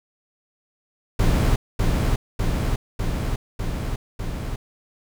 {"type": "noise with echo", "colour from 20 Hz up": "brown", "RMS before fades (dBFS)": -18, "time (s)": [1.19, 1.56], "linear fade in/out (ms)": 5, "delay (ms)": 600, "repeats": 5, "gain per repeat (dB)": -2, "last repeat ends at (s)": 4.56, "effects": []}